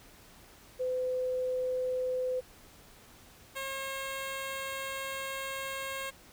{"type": "tone pair in turn", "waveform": ["sine", "10% pulse"], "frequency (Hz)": [508, 539.3], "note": ["B4", "C#5"], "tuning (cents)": [49, -48], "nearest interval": "minor second", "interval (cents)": 103, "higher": "second", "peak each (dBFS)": [-29, -27], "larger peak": "second", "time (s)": [[0.79, 2.41], [3.55, 6.11]], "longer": "second", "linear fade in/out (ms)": 20, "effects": ["pink hiss -56 dBFS RMS until 6.32 s"]}